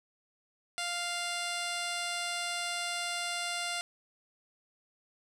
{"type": "tone with low-pass filter", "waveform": "10% pulse", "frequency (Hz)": 698.5, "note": "F5", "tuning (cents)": 0, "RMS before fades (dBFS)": -35, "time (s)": [0.78, 3.81], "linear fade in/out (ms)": 0, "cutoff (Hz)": 7600, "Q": 5.4, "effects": ["10-bit"]}